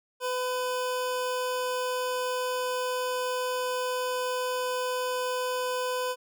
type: tone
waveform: 25% pulse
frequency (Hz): 503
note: B4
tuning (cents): +32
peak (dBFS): -24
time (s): 0.2-6.16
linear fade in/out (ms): 50
effects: none